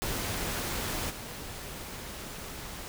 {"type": "noise with level steps", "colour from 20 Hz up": "pink", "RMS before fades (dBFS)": [-33, -41], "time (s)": [0.02, 2.88], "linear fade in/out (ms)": 0, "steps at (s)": 1.09, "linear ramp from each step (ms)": 20, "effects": []}